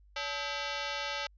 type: ring-modulated tone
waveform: 10% pulse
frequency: 719 Hz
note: F#5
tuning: 50 cents flat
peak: -22 dBFS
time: 0.16-1.27 s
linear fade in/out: 5 ms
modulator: 150 Hz
effects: added 50 Hz sine -57 dBFS peak until 1.37 s + resampled to 16000 Hz